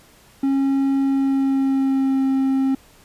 triangle tone with pitch glide, 272.7 to 267.4 Hz, C#4 to C4, -28 to +38 cents, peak -14 dBFS, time 0.43-2.75 s, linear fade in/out 5 ms, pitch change -34 cents, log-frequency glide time 1-2.24 s, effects pink hiss -51 dBFS RMS until 3.04 s + resampled to 32000 Hz

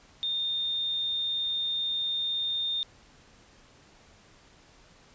sine tone, 3639 Hz, A#7, 42 cents flat, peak -27 dBFS, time 0.23-2.83 s, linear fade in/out 0 ms, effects pink hiss -57 dBFS RMS until 5.14 s + resampled to 16000 Hz

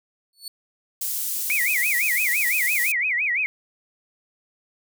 sawtooth tone with exponential growth, 4435 Hz, C#8, in tune, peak -26 dBFS, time 0.33-0.48 s, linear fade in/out 2 ms, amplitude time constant 31 ms
pink high-pass noise, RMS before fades -27 dBFS, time 1.01-2.92 s, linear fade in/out 5 ms, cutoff 10000 Hz, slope 12 dB/octave
sine tone with vibrato, 2202 Hz, C#7, 12 cents flat, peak -20 dBFS, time 1.5-3.46 s, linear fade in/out 0 ms, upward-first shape sine, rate 5.9 Hz, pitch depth 260 cents each way
effects none

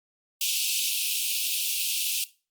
pink high-pass noise, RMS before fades -27 dBFS, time 0.41-2.24 s, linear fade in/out 2 ms, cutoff 2500 Hz, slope 96 dB/octave, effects noise-tail reverb RT60 0.3 s tail -17 dB re dry + Opus 32 kbps

